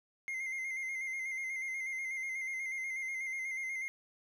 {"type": "tone with vibrato", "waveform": "triangle", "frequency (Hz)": 2100, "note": "C7", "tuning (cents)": 6, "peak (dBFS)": -34, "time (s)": [0.28, 3.88], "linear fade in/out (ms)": 0, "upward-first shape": "square", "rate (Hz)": 8.2, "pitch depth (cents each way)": 30, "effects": []}